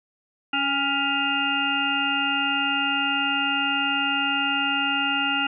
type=harmonic tone with a mistuned harmonic; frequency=280 Hz; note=C#4; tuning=18 cents sharp; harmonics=1 / 3 / 5 / 7 / 9 / 10; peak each=-30 / -29 / -26 / -36 / -31 / -25 dBFS; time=0.53-5.47 s; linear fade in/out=5 ms; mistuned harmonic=3; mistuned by=-45 cents; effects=none